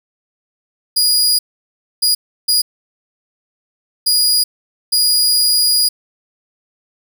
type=tone bursts at uneven times; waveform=sawtooth; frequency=4889 Hz; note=D#8; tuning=31 cents flat; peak=-8 dBFS; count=5; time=0.96-1.39 / 2.02-2.15 / 2.48-2.62 / 4.06-4.44 / 4.92-5.89 s; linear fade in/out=10 ms; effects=none